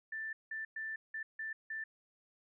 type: tone bursts at uneven times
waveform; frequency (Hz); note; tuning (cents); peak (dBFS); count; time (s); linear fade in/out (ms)
sine; 1770; A6; +10; -38; 6; 0.12-0.33 / 0.51-0.65 / 0.76-0.96 / 1.14-1.23 / 1.39-1.53 / 1.7-1.84; 5
effects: none